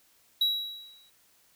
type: tone with exponential decay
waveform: triangle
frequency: 3882 Hz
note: B7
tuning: 31 cents flat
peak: -19 dBFS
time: 0.41-1.1 s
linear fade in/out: 5 ms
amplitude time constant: 150 ms
effects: white hiss -64 dBFS RMS until 1.55 s